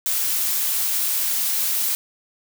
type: noise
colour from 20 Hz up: blue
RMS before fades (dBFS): -22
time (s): 0.06-1.95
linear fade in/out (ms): 0
effects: none